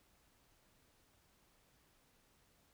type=silence; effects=pink hiss -72 dBFS RMS until 2.73 s